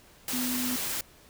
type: tone in noise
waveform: sine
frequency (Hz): 250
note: B3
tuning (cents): +21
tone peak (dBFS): -30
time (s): 0.33-0.76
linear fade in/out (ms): 2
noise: white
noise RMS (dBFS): -32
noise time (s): 0.28-1.01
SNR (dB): -1
effects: pink hiss -56 dBFS RMS until 1.29 s